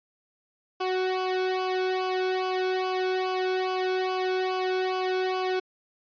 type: tone with flanger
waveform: sawtooth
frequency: 372 Hz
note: F#4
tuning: 9 cents sharp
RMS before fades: -27 dBFS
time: 0.8-5.6 s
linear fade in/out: 10 ms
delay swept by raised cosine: 0.51 to 1.05 ms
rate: 2.4 Hz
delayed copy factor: -1
effects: resampled to 11025 Hz